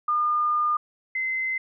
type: tone pair in turn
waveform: sine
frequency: 1212 / 2059 Hz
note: D#6 / C7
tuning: -46 / -28 cents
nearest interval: major sixth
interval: 918 cents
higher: second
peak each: -20 / -24 dBFS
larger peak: first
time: 0.08-0.77 / 1.15-1.58 s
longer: first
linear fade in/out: 5 ms
effects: none